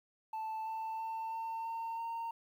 sine tone with pitch steps, 880 / 887.7 / 895.4 / 903.2 / 911 / 919 Hz, A5 / A5 / A5 / A5 / A#5 / A#5, 0 / +15 / +30 / +45 / -40 / -25 cents, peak -34 dBFS, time 0.33-2.31 s, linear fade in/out 5 ms, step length 330 ms, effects tanh soft clip ceiling -36 dBFS + 11-bit

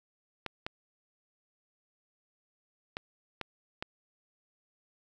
clicks, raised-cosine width 0.3 ms, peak -19 dBFS, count 5, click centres 0.463 / 0.665 / 2.969 / 3.413 / 3.825 s, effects 9-bit

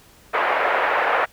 pink band-pass noise, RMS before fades -20 dBFS, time 0.33-1.26 s, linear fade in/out 20 ms, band 520 to 2100 Hz, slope 24 dB/octave, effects pink hiss -51 dBFS RMS until 1.32 s

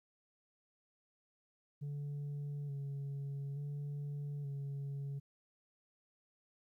sine tone with vibrato, 142 Hz, C#3, 42 cents sharp, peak -36 dBFS, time 1.81-5.2 s, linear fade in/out 20 ms, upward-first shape square, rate 0.57 Hz, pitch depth 27 cents each way, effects tanh soft clip ceiling -38 dBFS + 13-bit

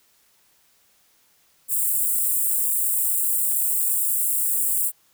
white high-pass noise, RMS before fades -22 dBFS, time 1.68-4.92 s, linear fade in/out 50 ms, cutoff 7600 Hz, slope 96 dB/octave, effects white hiss -61 dBFS RMS until 5.13 s

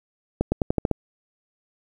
accelerating click train, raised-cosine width 2 ms, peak -7 dBFS, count 7, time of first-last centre 0.41-0.913 s, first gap 110 ms, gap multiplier 0.89, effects 8-bit

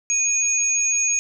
sine tone pair together, 2473 / 6602 Hz, D#7 / G#8, -11 / -11 cents, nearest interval octave + perfect fourth, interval 1700 cents, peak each -26 / -18 dBFS, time 0.1-1.19 s, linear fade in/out 0 ms, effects none

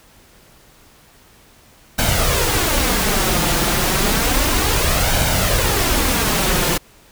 pink noise with flanger, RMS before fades -17 dBFS, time 1.98-6.78 s, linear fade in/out 10 ms, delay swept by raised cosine 1.3 to 5.8 ms, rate 0.31 Hz, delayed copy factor +0.5, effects pink hiss -49 dBFS RMS until 7.11 s

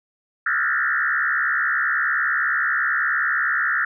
sine tone with frequency modulation, 1600 Hz, G6, 35 cents sharp, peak -18 dBFS, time 0.46-3.85 s, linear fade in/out 5 ms, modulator 69.5 Hz, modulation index 4, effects none

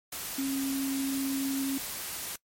sine tone in noise, 271.8 Hz, C#4, 34 cents flat, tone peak -28 dBFS, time 0.38-1.78 s, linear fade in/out 5 ms, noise white, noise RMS -37 dBFS, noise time 0.12-2.36 s, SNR +6 dB, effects noise-tail reverb RT60 0.1 s tail -22 dB re dry + MP3 64 kbps

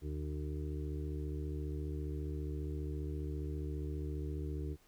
harmonic tone, 74.8 Hz, D2, 32 cents sharp, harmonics 1 / 2 / 4 / 5 / 6, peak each -38 / -44 / -46 / -47 / -52 dBFS, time 0.01-4.77 s, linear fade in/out 50 ms, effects pink hiss -68 dBFS RMS until 4.87 s

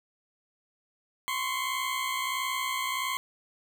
20% pulse tone pair together, 1034.5 / 1096 Hz, C6 / C#6, -20 / -20 cents, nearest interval minor second, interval 100 cents, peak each -26 / -28 dBFS, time 1.28-3.17 s, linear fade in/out 0 ms, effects none

